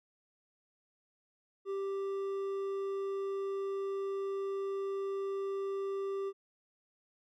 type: tone with hard clipping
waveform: triangle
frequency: 392.1 Hz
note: G4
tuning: in tune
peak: -35 dBFS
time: 1.65-6.33 s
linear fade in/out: 50 ms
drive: 9 dB
effects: none